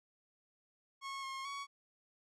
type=tone with pitch steps; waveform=sawtooth; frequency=1093 / 1075 / 1120 Hz; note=C#6 / C6 / C#6; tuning=-25 / +47 / +18 cents; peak=-37 dBFS; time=1.01-1.67 s; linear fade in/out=50 ms; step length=220 ms; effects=low-pass 7000 Hz 12 dB/octave